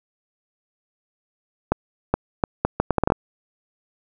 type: accelerating click train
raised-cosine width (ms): 1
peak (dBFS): -3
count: 11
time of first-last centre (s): 1.72-3.121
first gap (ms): 420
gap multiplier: 0.71
effects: none